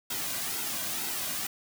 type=noise with flanger; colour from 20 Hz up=white; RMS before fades=-33 dBFS; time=0.1-1.47 s; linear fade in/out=5 ms; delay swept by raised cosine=1.7 to 2.3 ms; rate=2.1 Hz; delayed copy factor=-0.55; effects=none